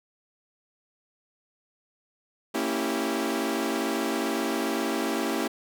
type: chord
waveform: sawtooth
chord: A# diminished seventh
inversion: none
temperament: equal with one note detuned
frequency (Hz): 229.7 / 277.2 / 329.6 / 392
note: A#3 / C#4 / E4 / G4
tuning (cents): -25 / 0 / 0 / 0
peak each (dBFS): -28 / -27 / -27 / -28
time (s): 2.54-5.48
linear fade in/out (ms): 10
effects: none